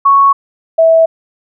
sine tone pair in turn, 1108.7 / 652.6 Hz, C#6 / E5, 0 / -18 cents, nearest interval major sixth, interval 918 cents, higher first, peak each -4 dBFS, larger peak neither, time 0.05-0.33 / 0.78-1.06 s, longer neither, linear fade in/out 10 ms, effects none

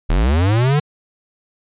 square linear sweep, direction up, 34.77 to 152.8 Hz, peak -13 dBFS, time 0.09-0.8 s, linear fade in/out 10 ms, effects resampled to 8000 Hz

